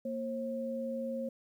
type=tone pair together; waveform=sine; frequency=233 / 536.5 Hz; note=A#3 / C5; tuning=-1 / +43 cents; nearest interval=octave + major second; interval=1444 cents; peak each=-37 / -36 dBFS; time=0.05-1.29 s; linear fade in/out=5 ms; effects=11-bit